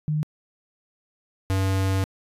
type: tone pair in turn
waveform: sine / square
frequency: 152.2 / 95.88 Hz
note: D#3 / G2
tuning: -38 / -38 cents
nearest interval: minor sixth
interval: 800 cents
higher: first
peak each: -21 dBFS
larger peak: neither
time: 0.08-0.23 / 1.5-2.04 s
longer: second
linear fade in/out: 0 ms
effects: resampled to 32000 Hz